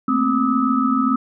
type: tone cluster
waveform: sine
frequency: 221.6 / 235.8 / 262.9 / 1206 / 1284 Hz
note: A3 / A#3 / C4 / D6 / E6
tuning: +13 / +20 / +8 / +46 / -46 cents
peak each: -23 / -26 / -18 / -26 / -21 dBFS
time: 0.08-1.16 s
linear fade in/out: 5 ms
effects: none